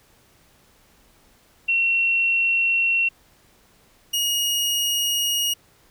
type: tone pair in turn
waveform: sine / sawtooth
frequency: 2724 / 2875 Hz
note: F7 / F7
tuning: -44 / +50 cents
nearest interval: minor second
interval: 94 cents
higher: second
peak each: -17 dBFS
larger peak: neither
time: 1.68-3.09 / 4.13-5.54 s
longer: neither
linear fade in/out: 10 ms
effects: pink hiss -57 dBFS RMS until 5.9 s